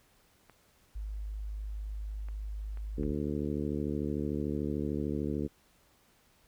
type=clicks; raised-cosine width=0.5 ms; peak=-38 dBFS; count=4; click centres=0.497 / 2.286 / 2.773 / 3.033 s
type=tone; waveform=sine; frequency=51.91 Hz; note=G#1; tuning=in tune; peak=-35 dBFS; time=0.95-3.12 s; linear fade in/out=10 ms
type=harmonic tone; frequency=73.4 Hz; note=D2; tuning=in tune; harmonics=1 / 2 / 3 / 4 / 5 / 6 / 7; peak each=-39 / -38 / -36 / -36 / -39 / -40 / -48 dBFS; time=2.97-5.48 s; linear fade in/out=20 ms
effects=pink hiss -66 dBFS RMS until 6.47 s